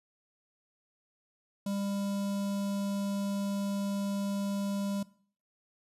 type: tone with notch filter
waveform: square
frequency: 199.5 Hz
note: G3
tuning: 31 cents sharp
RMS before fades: -33 dBFS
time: 1.66-5.03 s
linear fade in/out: 5 ms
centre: 1900 Hz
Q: 0.79
effects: noise-tail reverb RT60 0.5 s tail -19 dB re dry + resampled to 32000 Hz